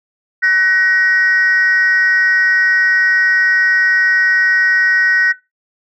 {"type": "tone pair together", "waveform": "sine", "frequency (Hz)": [1500, 1891.1], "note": ["F#6", "A#6"], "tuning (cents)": [23, 24], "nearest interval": "major third", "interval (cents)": 401, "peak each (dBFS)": [-11, -11], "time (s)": [0.42, 5.33], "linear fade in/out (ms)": 20, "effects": ["noise-tail reverb RT60 0.2 s tail -17 dB re dry", "tanh soft clip ceiling -5 dBFS"]}